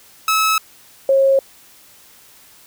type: tone pair in turn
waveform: sawtooth / sine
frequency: 1296 / 541.8 Hz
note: E6 / C#5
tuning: -30 / -40 cents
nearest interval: octave + minor third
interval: 1510 cents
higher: first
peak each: -10 dBFS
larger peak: neither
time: 0.28-0.58 / 1.09-1.39 s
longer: neither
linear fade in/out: 2 ms
effects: white hiss -47 dBFS RMS until 2.66 s